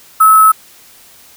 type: tone with sample-and-hold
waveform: sine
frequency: 1297 Hz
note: E6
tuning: 28 cents flat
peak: -3 dBFS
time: 0.2-0.52 s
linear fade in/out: 10 ms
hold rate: 11025 Hz
effects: white hiss -42 dBFS RMS until 1.36 s